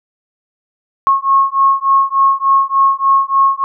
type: beating tone pair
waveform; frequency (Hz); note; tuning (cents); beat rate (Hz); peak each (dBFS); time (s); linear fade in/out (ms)
sine; 1088 / 1091.4; C#6 / C#6; -33 / -27; 3.4; -12; 1.07-3.64; 0
effects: none